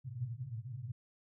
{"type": "band-pass noise", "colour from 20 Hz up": "pink", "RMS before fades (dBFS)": -42, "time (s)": [0.04, 0.92], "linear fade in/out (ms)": 10, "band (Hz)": [110, 130], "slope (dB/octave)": 96, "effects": []}